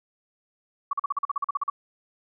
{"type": "tone bursts", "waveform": "sine", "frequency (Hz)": 1130, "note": "C#6", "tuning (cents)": 33, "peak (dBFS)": -22, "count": 13, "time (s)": [0.91, 1.7], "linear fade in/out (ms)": 5, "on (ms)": 22, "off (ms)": 42, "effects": []}